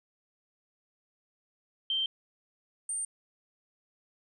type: tone pair in turn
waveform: sine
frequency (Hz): 3136 / 8806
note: G7 / C#9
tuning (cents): 0 / -13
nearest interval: octave + tritone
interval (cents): 1787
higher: second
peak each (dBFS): -27 / -31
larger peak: first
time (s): 1.9-2.06 / 2.89-3.05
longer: neither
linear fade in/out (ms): 2
effects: none